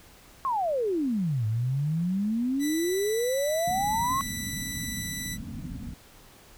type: exponential two-way sweep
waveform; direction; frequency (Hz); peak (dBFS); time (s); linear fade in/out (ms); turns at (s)
sine; down then up; 1108.7 to 106 to 1107; -24; 0.45-4.21; 0; 1.46
type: tone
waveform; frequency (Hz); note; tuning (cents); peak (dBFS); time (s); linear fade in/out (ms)
10% pulse; 1975.5; B6; 0; -24; 2.59-5.38; 50
type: low-pass noise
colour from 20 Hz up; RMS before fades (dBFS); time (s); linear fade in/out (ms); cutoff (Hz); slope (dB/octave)
white; -37; 3.67-5.94; 5; 280; 96
effects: pink hiss -53 dBFS RMS until 6.57 s